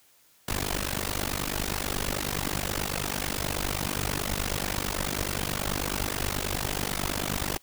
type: noise with amplitude modulation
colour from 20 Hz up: pink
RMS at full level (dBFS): -26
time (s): 0.48-7.58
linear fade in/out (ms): 5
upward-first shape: sine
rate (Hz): 49.3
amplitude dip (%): 100
effects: white hiss -61 dBFS RMS until 7.62 s